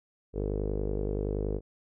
sawtooth tone with low-pass filter, 50.6 Hz, G#1, 44 cents flat, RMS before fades -31 dBFS, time 0.33-1.61 s, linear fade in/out 50 ms, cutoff 440 Hz, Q 5.4, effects none

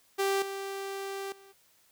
sawtooth tone with level steps, 392 Hz, G4, in tune, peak -22 / -31 / -49 dBFS, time 0.18-1.53 s, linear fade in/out 20 ms, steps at 0.42 / 1.32 s, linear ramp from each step 2 ms, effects white hiss -65 dBFS RMS until 1.91 s

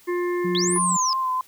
harmonic tone, 353.3 Hz, F4, 20 cents sharp, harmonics 1 / 3 / 5 / 6, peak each -22 / -32 / -36 / -38 dBFS, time 0.07-0.79 s, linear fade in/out 20 ms
sine tone, 180 Hz, F#3, 47 cents flat, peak -25 dBFS, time 0.44-0.97 s, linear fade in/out 10 ms
sine linear two-way sweep, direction up then down, 3149 to 9956 to 4906 Hz, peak -22 dBFS, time 0.55-1.13 s, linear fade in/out 0 ms, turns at 0.76 s
sine tone with vibrato, 1036 Hz, C6, 17 cents flat, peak -21 dBFS, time 0.76-1.41 s, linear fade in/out 2 ms, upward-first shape sine, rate 3.1 Hz, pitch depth 28 cents each way
effects white hiss -53 dBFS RMS until 1.47 s

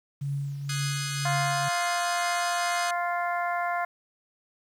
sine tone with tremolo, 140.6 Hz, C#3, 25 cents sharp, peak -26 dBFS, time 0.21-1.69 s, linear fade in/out 10 ms, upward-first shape triangle, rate 2 Hz, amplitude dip 55%
10% pulse chord, Ab dominant seventh, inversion second, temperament equal, 1244.5 / 1480 / 1661.2 / 2093 Hz, Eb6 / Gb6 / Ab6 / C7, 0 / 0 / 0 / 0 cents, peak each -28 dBFS, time 0.69-2.91 s, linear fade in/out 5 ms
harmonic tone, 349.2 Hz, F4, in tune, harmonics 2 / 3 / 4 / 5 / 6, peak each -28 / -32 / -34 / -36 / -38 dBFS, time 1.25-3.85 s, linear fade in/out 5 ms
effects low-pass 10000 Hz 12 dB/octave + 9-bit

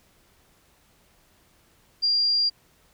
sine tone, 4780 Hz, D8, 30 cents sharp, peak -19 dBFS, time 2.02-2.5 s, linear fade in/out 20 ms, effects pink hiss -61 dBFS RMS until 2.93 s

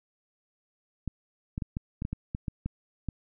clicks, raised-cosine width 5 ms, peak -19 dBFS, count 11, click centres 1.077 / 1.579 / 1.622 / 1.769 / 2.021 / 2.051 / 2.13 / 2.349 / 2.482 / 2.66 / 3.087 s, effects none

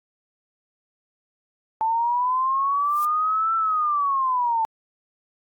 sine linear two-way sweep, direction up then down, 880 to 1340 to 880 Hz, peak -19 dBFS, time 1.81-4.65 s, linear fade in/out 0 ms, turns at 3.55 s
violet noise with exponential growth, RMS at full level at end -32 dBFS, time 2.77-3.05 s, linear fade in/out 1 ms, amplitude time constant 59 ms
effects AAC 64 kbps

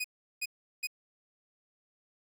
sawtooth tone bursts, 2489 Hz, D#7, in tune, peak -28 dBFS, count 3, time 0-0.872 s, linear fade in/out 10 ms, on 44 ms, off 370 ms, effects none

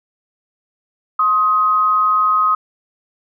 sine tone pair together, 1059 / 1259.4 Hz, C6 / D#6, +21 / +21 cents, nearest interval minor third, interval 300 cents, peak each -20 / -12 dBFS, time 1.19-2.55 s, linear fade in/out 5 ms, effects none

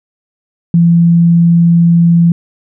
sine tone, 169.6 Hz, E3, 50 cents sharp, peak -4 dBFS, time 0.74-2.32 s, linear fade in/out 2 ms, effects none

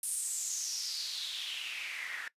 white noise with band-pass filter sweep, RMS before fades -38 dBFS, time 0.03-2.28 s, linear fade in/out 2 ms, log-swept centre 9700 to 1700 Hz, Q 5.2, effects noise-tail reverb RT60 0.1 s tail -20 dB re dry + resampled to 32000 Hz

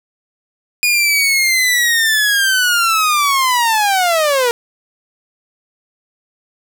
sawtooth linear sweep, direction down, 2457 to 464.7 Hz, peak -8 dBFS, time 0.83-4.51 s, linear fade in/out 0 ms, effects none

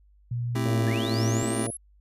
sine tone with pitch glide, 120 to 111.96 Hz, B2 to A2, -49 to +31 cents, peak -26 dBFS, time 0.31-1.43 s, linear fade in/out 5 ms, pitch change -120 cents, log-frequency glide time 0.57-0.88 s
square chord, A minor seventh, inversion none, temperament just, 220 / 264 / 330 / 396 Hz, A3 / C4 / E4 / G4, 0 / +16 / +2 / +18 cents, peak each -34 / -33 / -34 / -35 dBFS, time 0.55-1.67 s, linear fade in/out 5 ms
harmonic tone, 114.2 Hz, A#2, 35 cents flat, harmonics 1 / 2 / 3 / 4 / 5 / 6, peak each -32 / -35 / -37 / -38 / -39 / -40 dBFS, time 0.65-1.71 s, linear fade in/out 10 ms
sine linear sweep, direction up, 1624 to 11175 Hz, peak -34 dBFS, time 0.87-1.77 s, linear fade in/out 5 ms
effects added 50 Hz sine -55 dBFS peak until 2 s + resampled to 32000 Hz

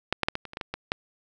clicks, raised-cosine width 0.3 ms, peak -7 / -7 / -7 / -13 / -23 / -25 / -17 / -15 / -15 / -8 dBFS, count 10, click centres 0.126 / 0.233 / 0.285 / 0.354 / 0.453 / 0.534 / 0.571 / 0.612 / 0.74 / 0.919 s, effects none

